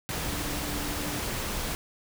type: tone in noise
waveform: sine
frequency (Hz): 293.7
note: D4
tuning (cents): 0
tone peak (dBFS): -38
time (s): 0.26-1.19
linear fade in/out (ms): 0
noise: pink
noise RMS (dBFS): -32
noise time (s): 0.09-1.75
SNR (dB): -9
effects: none